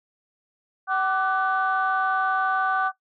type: tone cluster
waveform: sine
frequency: 760 / 1172 / 1499 Hz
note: F#5 / D6 / F#6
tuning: +46 / -4 / +22 cents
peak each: -24 dBFS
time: 0.87-2.92 s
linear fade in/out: 50 ms
effects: noise-tail reverb RT60 0.1 s tail -17 dB re dry + tanh soft clip ceiling -13 dBFS